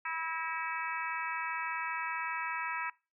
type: harmonic tone with a mistuned harmonic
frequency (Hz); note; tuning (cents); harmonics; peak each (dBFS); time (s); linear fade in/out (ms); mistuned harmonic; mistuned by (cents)
325.2; E4; -23; 3 / 4 / 5 / 6 / 7 / 8; -39 / -40 / -41 / -42 / -42 / -43; 0.05-2.9; 5; 6; -39
effects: noise-tail reverb RT60 0.3 s tail -23 dB re dry